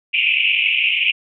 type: band-pass noise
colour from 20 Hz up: white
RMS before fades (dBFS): -17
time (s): 0.13-1.12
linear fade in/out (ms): 20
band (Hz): 2300 to 2900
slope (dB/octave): 96
effects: none